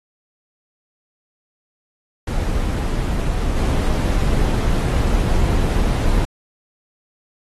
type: noise with level steps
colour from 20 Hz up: brown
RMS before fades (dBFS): -20 / -17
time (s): 2.27-6.25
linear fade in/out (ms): 5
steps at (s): 3.56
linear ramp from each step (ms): 10
effects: AAC 32 kbps